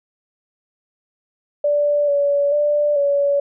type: tone with pitch steps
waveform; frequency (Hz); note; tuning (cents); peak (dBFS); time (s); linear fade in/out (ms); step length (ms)
sine; 584 / 570 / 589 / 567; D5 / C#5 / D5 / C#5; -10 / +48 / +5 / +39; -14; 1.64-3.4; 5; 440
effects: none